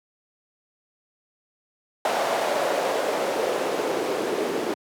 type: noise with band-pass filter sweep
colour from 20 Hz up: white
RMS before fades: -25 dBFS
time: 2.05-4.74 s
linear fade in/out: 2 ms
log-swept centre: 670 to 360 Hz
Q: 2.5
effects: high-pass 150 Hz 12 dB/octave